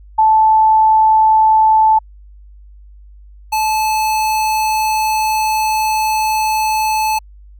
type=tone pair in turn; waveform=sine / square; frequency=875 / 868 Hz; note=A5 / A5; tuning=-10 / -24 cents; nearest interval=unison; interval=14 cents; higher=first; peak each=-7 / -14 dBFS; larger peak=first; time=0.18-1.99 / 3.52-7.19 s; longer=second; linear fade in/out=10 ms; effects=added 50 Hz sine -37 dBFS peak until 7.59 s